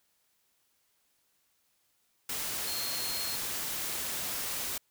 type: tone in noise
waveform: sine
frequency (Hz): 4250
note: C8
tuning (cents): +26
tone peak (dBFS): -37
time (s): 2.67-3.36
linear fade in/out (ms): 5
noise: white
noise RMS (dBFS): -35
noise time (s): 2.29-4.78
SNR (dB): -5
effects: white hiss -73 dBFS RMS until 4.9 s